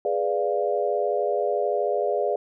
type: chord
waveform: sine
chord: G# diminished seventh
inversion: none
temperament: equal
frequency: 415.3 / 493.9 / 587.3 / 698.5 Hz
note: G#4 / B4 / D5 / F5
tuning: 0 / 0 / 0 / 0 cents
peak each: -26 / -28 / -26 / -28 dBFS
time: 0.05-2.36 s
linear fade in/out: 2 ms
effects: none